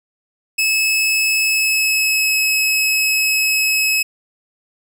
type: tone with pitch glide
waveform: sawtooth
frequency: 2593 to 2572 Hz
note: E7 to E7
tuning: -29 to -43 cents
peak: -11 dBFS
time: 0.58-4.03 s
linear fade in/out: 10 ms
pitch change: -14 cents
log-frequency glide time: 1.43-2.38 s
effects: none